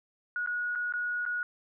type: tone with dropouts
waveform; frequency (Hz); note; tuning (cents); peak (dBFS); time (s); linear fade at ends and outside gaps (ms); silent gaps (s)
sine; 1454; F#6; -31; -29; 0.36-1.43; 1; 0.462-0.473 / 0.752-0.757 / 0.924-0.937 / 1.253-1.262
effects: none